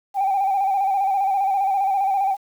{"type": "tone with vibrato", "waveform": "sine", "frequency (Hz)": 784, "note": "G5", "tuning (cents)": 0, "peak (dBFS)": -16, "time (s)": [0.14, 2.37], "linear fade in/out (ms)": 50, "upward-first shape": "square", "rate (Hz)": 15, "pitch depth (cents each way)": 44, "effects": ["tanh soft clip ceiling -14 dBFS", "8-bit"]}